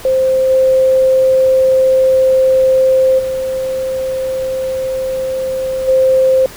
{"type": "tone with level steps", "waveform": "sine", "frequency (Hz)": 523.3, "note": "C5", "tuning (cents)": 0, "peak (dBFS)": [-9, -7, -15, -7], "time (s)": [0.05, 6.46], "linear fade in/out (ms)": 2, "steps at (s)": [0.49, 3.18, 5.87], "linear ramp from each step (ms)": 20, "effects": ["pink hiss -33 dBFS RMS until 6.56 s"]}